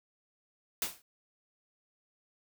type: noise with exponential decay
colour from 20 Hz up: white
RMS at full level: -29 dBFS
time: 0.82-1.02 s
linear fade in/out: 1 ms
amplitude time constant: 43 ms
effects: none